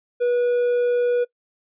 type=tone; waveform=triangle; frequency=486.1 Hz; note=B4; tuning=28 cents flat; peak=-15 dBFS; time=0.2-1.25 s; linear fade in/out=20 ms; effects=noise-tail reverb RT60 0.1 s tail -22 dB re dry + resampled to 8000 Hz